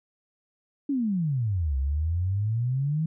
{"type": "exponential two-way sweep", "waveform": "sine", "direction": "down then up", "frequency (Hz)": [293, 65.3, 163.2], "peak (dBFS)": -23, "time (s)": [0.89, 3.06], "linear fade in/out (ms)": 5, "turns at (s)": 1.77, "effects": []}